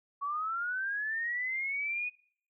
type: linear sweep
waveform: sine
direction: up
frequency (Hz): 1110 to 2489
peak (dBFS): -31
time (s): 0.21-2.1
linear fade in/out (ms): 20
effects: noise-tail reverb RT60 0.6 s tail -24 dB re dry